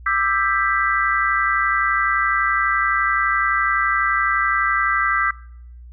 sine chord, E minor seventh, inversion third, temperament just, 1186.7 / 1318.5 / 1582.2 / 1977.8 Hz, D6 / E6 / G6 / B6, +18 / 0 / +16 / +2 cents, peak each -22 dBFS, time 0.06-5.31 s, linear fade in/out 5 ms, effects noise-tail reverb RT60 0.7 s tail -23 dB re dry + added 60 Hz sine -37 dBFS peak until 5.92 s

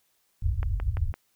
white low-pass noise, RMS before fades -27 dBFS, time 0.42-1.13 s, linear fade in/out 5 ms, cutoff 100 Hz, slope 48 dB/octave
click train, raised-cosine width 0.5 ms, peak -22 dBFS, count 4, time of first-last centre 0.63-1.14 s, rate 5.88 Hz
effects white hiss -70 dBFS RMS until 1.35 s

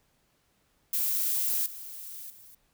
violet noise with level steps, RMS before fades -28 / -42 / -52 dBFS, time 0.93-2.55 s, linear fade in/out 5 ms, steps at 1.66 / 2.3 s, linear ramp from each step 2 ms, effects pink hiss -70 dBFS RMS until 2.73 s

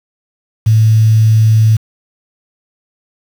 sine tone with quantisation, 110 Hz, A2, in tune, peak -5 dBFS, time 0.66-1.77 s, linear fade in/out 10 ms, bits 5, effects none

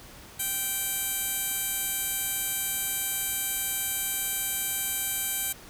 15% pulse tone with band-pass filter, 780 Hz, G5, 9 cents flat, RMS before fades -30 dBFS, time 0.39-5.53 s, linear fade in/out 10 ms, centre 11000 Hz, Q 2.5, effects pink hiss -48 dBFS RMS until 5.69 s

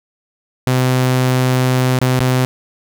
sawtooth tone with dropouts, 128 Hz, C3, 38 cents flat, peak -8 dBFS, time 0.67-2.45 s, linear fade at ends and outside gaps 0 ms, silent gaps 1.989-2.015 / 2.193-2.205 s, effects none

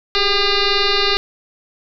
sine tone with frequency modulation, 2016 Hz, B6, 35 cents sharp, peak -13 dBFS, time 0.15-1.17 s, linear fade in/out 0 ms, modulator 401 Hz, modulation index 6.4, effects none

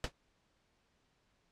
pink noise with exponential decay, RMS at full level -30 dBFS, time 0.04-0.12 s, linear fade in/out 1 ms, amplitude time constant 16 ms, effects pink hiss -75 dBFS RMS until 1.51 s + low-pass 6000 Hz 12 dB/octave

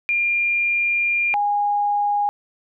sine tone pair in turn, 2400 / 821 Hz, D7 / G#5, +37 / -20 cents, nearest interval octave + perfect fifth, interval 1857 cents, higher first, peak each -17 dBFS, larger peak neither, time 0.09-1.34 / 1.34-2.29 s, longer first, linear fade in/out 0 ms, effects none

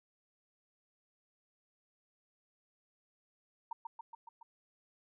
sine tone with echo, 923 Hz, A#5, 17 cents flat, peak -36 dBFS, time 3.71-3.73 s, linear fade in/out 5 ms, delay 140 ms, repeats 5, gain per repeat -3 dB, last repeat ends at 4.43 s, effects none

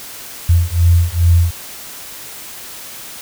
sine beating tone pair, 84.3 / 86.7 Hz, E2 / F2, +39 / -12 cents, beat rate 2.4 Hz, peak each -12 dBFS, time 0.49-1.51 s, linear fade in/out 5 ms, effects white hiss -32 dBFS RMS until 3.21 s

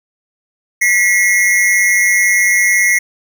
square tone pair together, 1953 / 2147 Hz, B6 / C7, -20 / +44 cents, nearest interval major second, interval 164 cents, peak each -13 dBFS, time 0.81-2.99 s, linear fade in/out 10 ms, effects none

